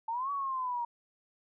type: exponential two-way sweep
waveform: sine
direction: up then down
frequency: 880 to 1141 to 939 Hz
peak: -31 dBFS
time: 0.08-0.85 s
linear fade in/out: 5 ms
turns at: 0.31 s
effects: none